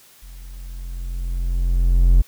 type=tone with level ramp; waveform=triangle; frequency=43.65 Hz; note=F1; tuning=in tune; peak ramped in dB=-35 to -6 dBFS; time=0.22-2.22 s; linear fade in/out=10 ms; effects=white hiss -50 dBFS RMS until 2.27 s